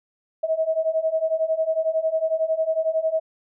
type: beating tone pair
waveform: sine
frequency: 634 / 645 Hz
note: D#5 / E5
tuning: +32 / -38 cents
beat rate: 11 Hz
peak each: -24 / -22 dBFS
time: 0.43-3.2 s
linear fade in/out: 10 ms
effects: none